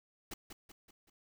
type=noise with echo; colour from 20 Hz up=pink; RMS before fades=-43 dBFS; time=0.31-0.34 s; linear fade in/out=5 ms; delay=190 ms; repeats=4; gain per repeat=-6 dB; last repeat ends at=1.1 s; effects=none